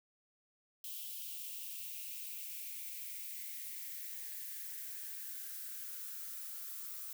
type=noise with high-pass filter sweep; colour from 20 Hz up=violet; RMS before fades=-45 dBFS; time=0.84-7.13 s; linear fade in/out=2 ms; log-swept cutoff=3100 to 1200 Hz; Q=4.4; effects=none